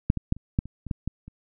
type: clicks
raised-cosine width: 5 ms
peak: -6 / -15 / -9 / -29 / -9 / -26 / -24 / -13 / -15 / -29 dBFS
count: 10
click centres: 0.101 / 0.173 / 0.324 / 0.366 / 0.589 / 0.656 / 0.867 / 0.912 / 1.076 / 1.28 s
effects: none